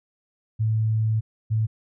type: tone pair in turn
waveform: sine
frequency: 110 / 110 Hz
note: A2 / A2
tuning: 0 / 0 cents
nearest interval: unison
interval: 0 cents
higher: neither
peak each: -19 dBFS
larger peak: neither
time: 0.59-1.21 / 1.5-1.67 s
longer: first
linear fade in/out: 20 ms
effects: none